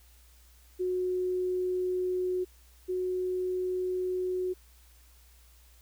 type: tone pair in turn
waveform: sine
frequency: 365.7 / 367 Hz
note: F#4 / F#4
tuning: -20 / -14 cents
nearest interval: unison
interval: 6 cents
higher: second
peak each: -27 / -28 dBFS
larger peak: first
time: 0.79-2.45 / 2.88-4.54 s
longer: neither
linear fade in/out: 20 ms
effects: added 60 Hz sine -56 dBFS peak until 5.81 s + white hiss -62 dBFS RMS until 5.81 s